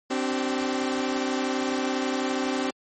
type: chord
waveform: sawtooth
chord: C suspended second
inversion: none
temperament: equal with one note detuned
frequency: 261.6 / 293.7 / 383.7 Hz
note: C4 / D4 / G4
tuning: 0 / 0 / -37 cents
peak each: -23 / -27 / -27 dBFS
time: 0.1-2.71 s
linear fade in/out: 10 ms
effects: MP3 32 kbps